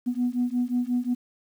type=beating tone pair; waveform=sine; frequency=243 / 248.6 Hz; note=B3 / B3; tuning=-28 / +12 cents; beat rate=5.6 Hz; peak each=-25 dBFS; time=0.06-1.15 s; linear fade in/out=20 ms; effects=tanh soft clip ceiling -17 dBFS + 9-bit